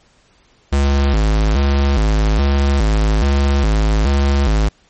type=tone with vibrato; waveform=square; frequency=60.8 Hz; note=B1; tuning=26 cents flat; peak=-12 dBFS; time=0.72-4.69 s; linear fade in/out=10 ms; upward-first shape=square; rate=1.2 Hz; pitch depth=240 cents each way; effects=pink hiss -54 dBFS RMS until 4.89 s + MP3 32 kbps

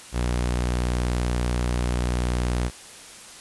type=tone; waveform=sawtooth; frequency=60.7 Hz; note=B1; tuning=29 cents flat; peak=-18 dBFS; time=0.12-2.71 s; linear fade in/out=50 ms; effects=white hiss -43 dBFS RMS until 3.4 s + resampled to 24000 Hz

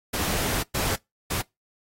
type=noise bursts at uneven times; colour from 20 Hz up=pink; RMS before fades=-27 dBFS; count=3; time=0.13-0.63 / 0.74-0.96 / 1.3-1.42 s; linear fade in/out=10 ms; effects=noise-tail reverb RT60 0.2 s tail -25 dB re dry + AAC 48 kbps

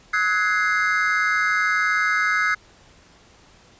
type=chord; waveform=triangle; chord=Ab dominant seventh; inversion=second; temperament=equal with one note detuned; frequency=1277.3 / 1480 / 1661.2 / 2093 Hz; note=Eb6 / Gb6 / Ab6 / C7; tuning=+45 / 0 / 0 / 0 cents; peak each=-22 dBFS; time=0.13-2.55 s; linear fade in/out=10 ms; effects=pink hiss -52 dBFS RMS until 3.79 s + resampled to 16000 Hz

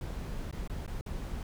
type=noise with dropouts; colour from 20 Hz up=brown; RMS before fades=-37 dBFS; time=0.01-1.43 s; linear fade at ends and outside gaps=2 ms; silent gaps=0.512-0.526 / 0.676-0.697 / 0.864-0.877 / 1.011-1.061 s; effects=none

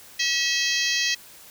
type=harmonic tone with a mistuned harmonic; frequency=645 Hz; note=E5; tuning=38 cents flat; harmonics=3 / 4 / 5 / 6 / 7 / 8 / 9 / 10; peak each=-27 / -28 / -29 / -30 / -30 / -31 / -32 / -32 dBFS; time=0.19-1.15 s; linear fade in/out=10 ms; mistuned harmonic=6; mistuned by=+67 cents; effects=white hiss -47 dBFS RMS until 1.5 s

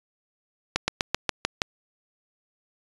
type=slowing click train; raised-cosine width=0.2 ms; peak=-4 dBFS; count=7; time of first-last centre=0.76-1.618 s; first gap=120 ms; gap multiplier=1.07; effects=resampled to 22050 Hz

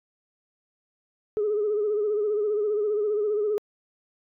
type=tone with vibrato; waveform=sine; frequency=419.9 Hz; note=G#4; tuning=19 cents sharp; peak=-21 dBFS; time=1.37-3.58 s; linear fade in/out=0 ms; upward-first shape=sine; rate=15 Hz; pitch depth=56 cents each way; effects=tanh soft clip ceiling -18 dBFS

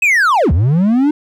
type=linear two-way sweep; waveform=triangle; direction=down then up; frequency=2607 to 69.3 to 306.9 Hz; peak=-7 dBFS; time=0.02-1.11 s; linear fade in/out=5 ms; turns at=0.52 s; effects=none

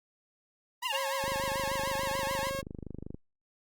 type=tone with vibrato; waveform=sawtooth; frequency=932.3 Hz; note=A#5; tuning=in tune; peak=-30 dBFS; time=0.82-2.5 s; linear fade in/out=10 ms; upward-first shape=triangle; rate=6.8 Hz; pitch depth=210 cents each way
type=tone bursts; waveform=sine; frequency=2806 Hz; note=F7; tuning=8 cents sharp; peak=-29 dBFS; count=3; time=0.85-0.969 s; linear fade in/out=5 ms; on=25 ms; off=22 ms
type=tone; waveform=sawtooth; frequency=543 Hz; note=C#5; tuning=36 cents flat; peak=-29 dBFS; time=0.92-2.62 s; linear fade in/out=20 ms
type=click train; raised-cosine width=3 ms; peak=-27 dBFS; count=49; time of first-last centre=1.24-3.145 s; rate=25.2 Hz
effects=Opus 48 kbps

